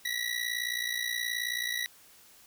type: ring-modulated tone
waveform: 25% pulse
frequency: 1938 Hz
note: B6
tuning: 33 cents flat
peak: -24 dBFS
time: 0.05-1.86 s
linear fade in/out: 0 ms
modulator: 29.4 Hz
effects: white hiss -57 dBFS RMS until 2.46 s